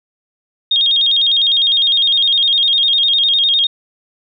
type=tone with vibrato; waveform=sine; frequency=3468 Hz; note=A7; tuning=26 cents flat; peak=-10 dBFS; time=0.71-3.67 s; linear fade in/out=5 ms; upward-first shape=square; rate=9.9 Hz; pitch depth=110 cents each way; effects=none